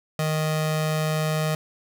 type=tone pair together; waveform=sawtooth; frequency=155.55 / 311.1 Hz; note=D#3 / D#4; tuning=0 / 0 cents; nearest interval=octave; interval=1200 cents; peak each=-18 / -24 dBFS; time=0.19-1.55 s; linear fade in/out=2 ms; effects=9-bit